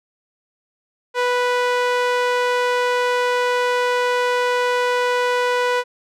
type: tone with band-pass filter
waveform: sawtooth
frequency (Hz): 492.9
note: B4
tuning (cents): -3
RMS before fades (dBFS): -19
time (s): 1.14-5.84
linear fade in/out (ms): 50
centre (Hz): 1200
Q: 0.54
effects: none